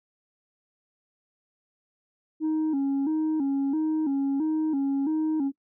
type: tone with vibrato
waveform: sine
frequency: 293.7 Hz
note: D4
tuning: in tune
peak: -20 dBFS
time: 2.4-5.52 s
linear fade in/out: 50 ms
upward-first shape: square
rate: 1.5 Hz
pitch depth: 110 cents each way
effects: noise-tail reverb RT60 0.1 s tail -20 dB re dry + tanh soft clip ceiling -22 dBFS